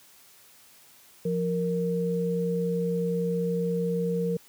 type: tone pair together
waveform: sine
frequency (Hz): 174.3 / 465.3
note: F3 / A#4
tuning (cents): -3 / -3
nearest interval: octave + perfect fourth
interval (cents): 1700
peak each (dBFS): -27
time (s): 1.25-4.37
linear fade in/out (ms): 5
effects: white hiss -55 dBFS RMS until 4.48 s + high-pass 80 Hz 12 dB/octave